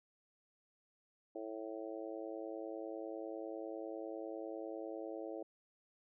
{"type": "harmonic tone", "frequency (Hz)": 110, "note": "A2", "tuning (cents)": 0, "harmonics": [3, 4, 5, 6, 7], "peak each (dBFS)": [-46, -48, -47, -50, -55], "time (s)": [1.35, 5.43], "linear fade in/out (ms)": 5, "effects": []}